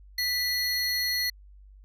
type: tone pair together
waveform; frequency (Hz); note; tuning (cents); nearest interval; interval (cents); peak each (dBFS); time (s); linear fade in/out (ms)
square; 1975.5 / 4304; B6 / C8; 0 / +48; octave + minor second; 1348; -30 / -28; 0.18-1.3; 5
effects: added 49 Hz sine -48 dBFS peak until 1.84 s